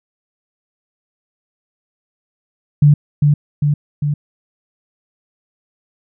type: tone with echo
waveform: sine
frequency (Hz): 146.5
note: D3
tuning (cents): -4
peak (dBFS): -5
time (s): 2.82-2.94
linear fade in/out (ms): 5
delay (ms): 400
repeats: 3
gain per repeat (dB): -3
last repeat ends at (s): 4.14
effects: none